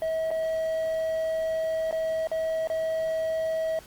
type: tone with dropouts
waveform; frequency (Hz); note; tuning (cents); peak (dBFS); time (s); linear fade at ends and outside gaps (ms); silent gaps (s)
triangle; 643; E5; -43; -23; 0.02-3.79; 1; 0.306-0.313 / 1.911-1.926 / 2.272-2.315 / 2.673-2.7
effects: pink hiss -50 dBFS RMS until 3.86 s + Opus 32 kbps